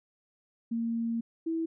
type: tone pair in turn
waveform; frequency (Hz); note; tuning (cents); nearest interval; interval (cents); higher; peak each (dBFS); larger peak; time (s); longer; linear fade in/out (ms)
sine; 230.5 / 326.9; A#3 / E4; -19 / -14; tritone; 605; second; -28; neither; 0.71-1.21 / 1.46-1.66; first; 10
effects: none